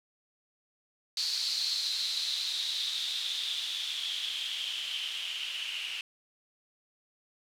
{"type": "noise with low-pass filter sweep", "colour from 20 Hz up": "violet", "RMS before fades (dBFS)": -34, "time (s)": [1.17, 6.01], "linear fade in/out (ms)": 2, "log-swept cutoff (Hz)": [4400, 2800], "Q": 7.3, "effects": []}